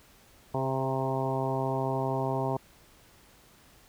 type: harmonic tone with a mistuned harmonic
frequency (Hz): 132.9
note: C3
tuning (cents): +27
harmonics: 1 / 2 / 3 / 4 / 5 / 6 / 7 / 8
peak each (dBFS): -32 / -36 / -34 / -38 / -34 / -37 / -35 / -42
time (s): 0.54-2.57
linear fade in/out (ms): 5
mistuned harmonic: 4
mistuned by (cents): -15
effects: pink hiss -58 dBFS RMS until 3.88 s